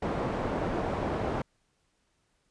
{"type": "low-pass noise", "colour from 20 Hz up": "white", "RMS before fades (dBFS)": -31, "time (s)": [0.02, 1.42], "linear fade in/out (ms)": 5, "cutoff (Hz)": 660, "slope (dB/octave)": 12, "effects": ["pink hiss -73 dBFS RMS until 2.5 s", "resampled to 22050 Hz"]}